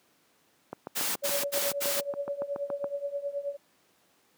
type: click train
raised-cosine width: 1 ms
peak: -21 dBFS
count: 16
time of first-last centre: 0.73-2.843 s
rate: 7.1 Hz
type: noise bursts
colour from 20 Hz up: white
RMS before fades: -30 dBFS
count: 4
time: 0.95-2.012 s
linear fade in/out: 20 ms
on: 210 ms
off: 74 ms
type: tone with tremolo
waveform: sine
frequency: 567 Hz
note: C#5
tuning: 39 cents sharp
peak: -27 dBFS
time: 1.22-3.57 s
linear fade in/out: 20 ms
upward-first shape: triangle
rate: 9.4 Hz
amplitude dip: 90%
effects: pink hiss -66 dBFS RMS until 4.37 s + high-pass 200 Hz 12 dB/octave